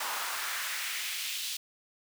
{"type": "noise with high-pass filter sweep", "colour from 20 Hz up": "pink", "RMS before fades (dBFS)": -35, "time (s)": [0, 1.57], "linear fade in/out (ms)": 5, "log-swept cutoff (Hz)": [890, 3700], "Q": 1.7, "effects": []}